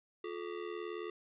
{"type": "ring-modulated tone", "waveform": "square", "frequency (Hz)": 392, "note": "G4", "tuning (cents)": 0, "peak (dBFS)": -37, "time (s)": [0.24, 1.1], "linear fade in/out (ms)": 2, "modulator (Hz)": 39.5, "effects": ["resampled to 8000 Hz", "12-bit"]}